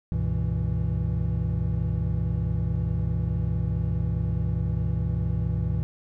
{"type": "tone cluster", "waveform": "triangle", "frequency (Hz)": [66.7, 96.8, 121.5, 164.5], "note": ["C2", "G2", "B2", "E3"], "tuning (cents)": [34, -21, -28, -3], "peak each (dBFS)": [-27, -27, -27, -27], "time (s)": [0.12, 5.83], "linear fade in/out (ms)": 0, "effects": []}